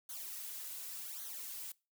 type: noise with flanger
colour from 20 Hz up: blue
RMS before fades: -45 dBFS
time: 0.09-1.72 s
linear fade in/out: 5 ms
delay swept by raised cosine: 0.39 to 4.39 ms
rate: 0.88 Hz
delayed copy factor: -0.8
effects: noise-tail reverb RT60 0.3 s tail -23 dB re dry